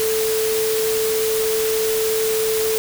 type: tone in noise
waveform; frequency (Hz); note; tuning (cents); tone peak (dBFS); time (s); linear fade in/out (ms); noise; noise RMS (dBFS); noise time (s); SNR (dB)
sine; 440; A4; 0; -18; 0-2.78; 0; white; -25; 0-2.78; +4
effects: none